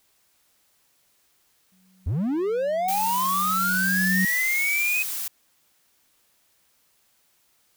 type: tone with exponential growth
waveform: sine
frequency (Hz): 186.9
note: F#3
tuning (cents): +18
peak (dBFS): -20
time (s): 1.72-4.25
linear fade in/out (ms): 2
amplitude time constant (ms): 550
type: linear sweep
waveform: triangle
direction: up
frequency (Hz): 66.9 to 2542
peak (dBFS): -20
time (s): 2.06-5.03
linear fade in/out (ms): 10
type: noise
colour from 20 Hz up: blue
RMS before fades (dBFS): -30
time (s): 2.88-5.28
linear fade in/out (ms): 5
effects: white hiss -65 dBFS RMS until 7.76 s